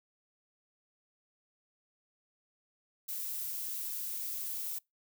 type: noise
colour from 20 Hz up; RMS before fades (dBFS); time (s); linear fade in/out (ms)
violet; -38; 3.08-4.79; 10
effects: noise-tail reverb RT60 0.2 s tail -26 dB re dry